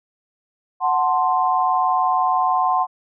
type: chord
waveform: sine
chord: F# diminished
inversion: none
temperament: equal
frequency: 740 / 880 / 1046.5 Hz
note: F#5 / A5 / C6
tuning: 0 / 0 / 0 cents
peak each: -19 / -23 / -19 dBFS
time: 0.8-2.87 s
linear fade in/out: 50 ms
effects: none